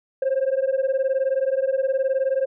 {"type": "beating tone pair", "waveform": "sine", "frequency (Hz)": [523.3, 542.3], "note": ["C5", "C#5"], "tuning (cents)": [0, -38], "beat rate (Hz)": 19, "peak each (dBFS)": [-20, -20], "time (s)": [0.22, 2.46], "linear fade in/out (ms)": 5, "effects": ["tanh soft clip ceiling -16 dBFS"]}